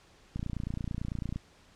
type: click train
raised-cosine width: 5 ms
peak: -22 dBFS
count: 30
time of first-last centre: 0.36-1.36 s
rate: 29 Hz
effects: pink hiss -60 dBFS RMS until 1.75 s + low-pass 7000 Hz 12 dB/octave